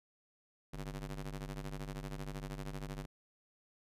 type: ring-modulated tone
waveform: sawtooth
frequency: 98 Hz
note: G2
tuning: in tune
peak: -34 dBFS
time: 0.73-3.06 s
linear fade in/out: 10 ms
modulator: 55.4 Hz
effects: resampled to 32000 Hz